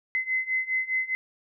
sine beating tone pair, 2044 / 2048.9 Hz, C7 / C7, -41 / -37 cents, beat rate 4.9 Hz, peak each -29 / -27 dBFS, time 0.15-1.15 s, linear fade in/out 0 ms, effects none

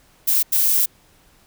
violet noise bursts at uneven times, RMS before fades -17 dBFS, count 2, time 0.27-0.43 / 0.52-0.86 s, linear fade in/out 10 ms, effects pink hiss -55 dBFS RMS until 1.46 s

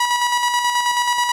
sawtooth tone with tremolo, 971 Hz, B5, 30 cents flat, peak -11 dBFS, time 0-1.32 s, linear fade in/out 5 ms, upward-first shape square, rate 9.3 Hz, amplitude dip 40%, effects low-pass 10000 Hz 12 dB/octave + 8-bit

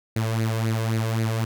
sawtooth tone with flanger, 112.1 Hz, A2, 33 cents sharp, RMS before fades -24 dBFS, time 0.16-1.45 s, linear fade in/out 5 ms, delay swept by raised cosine 0.45 to 1.95 ms, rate 3.8 Hz, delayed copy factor +0.65, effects none

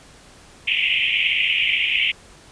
white band-pass noise, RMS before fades -20 dBFS, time 0.67-2.12 s, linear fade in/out 10 ms, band 2100 to 3100 Hz, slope 96 dB/octave, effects pink hiss -47 dBFS RMS until 2.51 s + resampled to 22050 Hz

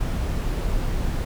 brown noise, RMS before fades -24 dBFS, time 0-1.25 s, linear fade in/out 10 ms, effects none

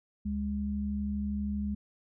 sine tone pair together, 72.55 / 205.2 Hz, D2 / G#3, -21 / -21 cents, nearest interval octave + tritone, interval 1800 cents, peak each -35 / -31 dBFS, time 0.25-1.75 s, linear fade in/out 10 ms, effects none

